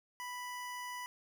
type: tone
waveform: 25% pulse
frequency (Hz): 987.8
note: B5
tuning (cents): 0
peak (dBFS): -37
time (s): 0.2-1.06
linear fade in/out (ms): 0
effects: none